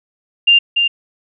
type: tone with echo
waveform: sine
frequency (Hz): 2794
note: F7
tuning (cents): 0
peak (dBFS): -6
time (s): 0.47-0.59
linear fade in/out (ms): 10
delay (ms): 290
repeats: 1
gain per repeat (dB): -5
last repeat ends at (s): 0.88
effects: none